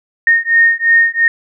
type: beating tone pair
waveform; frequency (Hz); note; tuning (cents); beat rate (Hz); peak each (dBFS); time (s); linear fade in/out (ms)
sine; 1842 / 1844.9; A#6 / A#6; -21 / -18; 2.9; -11; 0.27-1.28; 2
effects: none